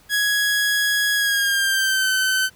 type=tone with pitch glide; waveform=sawtooth; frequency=1667 to 1528.6 Hz; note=G#6 to G6; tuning=+6 to -44 cents; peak=-14 dBFS; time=0.09-2.5 s; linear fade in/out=50 ms; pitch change=-150 cents; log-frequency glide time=1.15-2.1 s; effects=pink hiss -53 dBFS RMS until 2.55 s